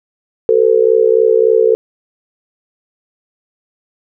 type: tone with amplitude modulation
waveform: sine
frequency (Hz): 447.7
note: A4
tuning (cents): +30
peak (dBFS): -3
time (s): 0.49-1.75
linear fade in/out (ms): 0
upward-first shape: sine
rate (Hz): 63.5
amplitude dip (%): 95
effects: none